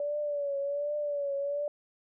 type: tone with vibrato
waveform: sine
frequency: 575 Hz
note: D5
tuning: 37 cents flat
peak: -29 dBFS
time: 0-1.68 s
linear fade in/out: 2 ms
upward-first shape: triangle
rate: 1.3 Hz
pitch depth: 63 cents each way
effects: none